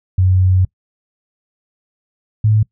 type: tone pair in turn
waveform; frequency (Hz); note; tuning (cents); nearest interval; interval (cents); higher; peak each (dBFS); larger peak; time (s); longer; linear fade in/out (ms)
sine; 92.8 / 107.59; F#2 / A2; +6 / -38; minor third; 256; second; -9; neither; 0.18-0.65 / 2.44-2.63; first; 5
effects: noise-tail reverb RT60 0.1 s tail -23 dB re dry